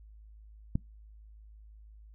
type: click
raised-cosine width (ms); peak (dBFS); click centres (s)
5; -16; 0.755
effects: noise-tail reverb RT60 0.2 s tail -23 dB re dry + added 53 Hz sine -50 dBFS peak until 2.14 s